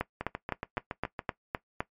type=two click trains; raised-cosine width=0.5 ms; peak=-18 / -14 dBFS; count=8 / 8; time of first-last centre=0.21-1.192 / 0.01-1.805 s; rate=7.13 / 3.9 Hz; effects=noise-tail reverb RT60 0.1 s tail -17 dB re dry + MP3 96 kbps